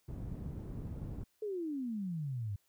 white low-pass noise, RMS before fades -42 dBFS, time 0.08-1.24 s, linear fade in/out 10 ms, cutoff 150 Hz, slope 12 dB/octave
sine exponential sweep, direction down, 440 to 95.9 Hz, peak -35 dBFS, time 1.42-2.56 s, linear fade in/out 5 ms
effects white hiss -75 dBFS RMS until 2.68 s

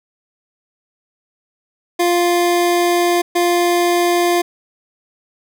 25% pulse tone bursts at uneven times, 349.2 Hz, F4, in tune, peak -9 dBFS, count 2, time 1.99-3.22 / 3.35-4.42 s, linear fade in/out 10 ms, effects none

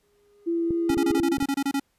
triangle tone with exponential growth, 409.5 Hz, G#4, 24 cents flat, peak -25 dBFS, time 0.03-1.18 s, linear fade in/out 2 ms, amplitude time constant 250 ms
sine tone with vibrato, 336.1 Hz, E4, 34 cents sharp, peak -22 dBFS, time 0.46-1.35 s, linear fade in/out 20 ms, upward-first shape triangle, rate 4 Hz, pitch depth 9 cents each way
clicks, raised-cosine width 3 ms, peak -19 dBFS, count 7, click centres 0.707 / 0.901 / 0.971 / 1.107 / 1.2 / 1.382 / 1.426 s
square tone bursts, 277.2 Hz, C#4, in tune, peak -23 dBFS, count 11, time 0.89-1.798 s, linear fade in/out 5 ms, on 58 ms, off 27 ms
effects pink hiss -70 dBFS RMS until 1.98 s + resampled to 32000 Hz

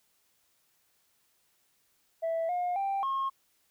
sine tone with pitch steps, 658 / 714 / 787 / 1079 Hz, E5 / F5 / G5 / C#6, -3 / +38 / +7 / -47 cents, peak -26 dBFS, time 2.22-3.3 s, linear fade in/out 20 ms, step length 270 ms, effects tanh soft clip ceiling -26 dBFS + white hiss -71 dBFS RMS until 3.7 s

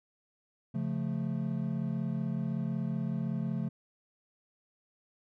triangle chord, Db augmented, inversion none, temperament equal, 138.59 / 174.61 / 220 Hz, Db3 / F3 / A3, 0 / 0 / 0 cents, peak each -33 dBFS, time 0.74-3.69 s, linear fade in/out 10 ms, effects none

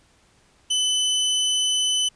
sawtooth tone, 3016 Hz, F#7, 32 cents sharp, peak -16 dBFS, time 0.7-2.09 s, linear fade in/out 10 ms, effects pink hiss -59 dBFS RMS until 2.15 s + resampled to 22050 Hz

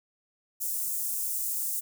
white high-pass noise, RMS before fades -31 dBFS, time 0.6-1.81 s, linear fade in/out 20 ms, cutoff 7400 Hz, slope 24 dB/octave, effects none

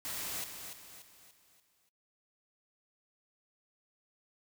white noise with echo, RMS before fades -39 dBFS, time 0.05-0.44 s, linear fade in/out 0 ms, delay 290 ms, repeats 5, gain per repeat -7 dB, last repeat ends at 1.89 s, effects noise-tail reverb RT60 0.1 s tail -18 dB re dry

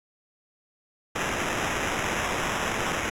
blue noise with sample-and-hold, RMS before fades -28 dBFS, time 1.15-3.1 s, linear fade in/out 10 ms, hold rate 4410 Hz, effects low-pass 10000 Hz 12 dB/octave

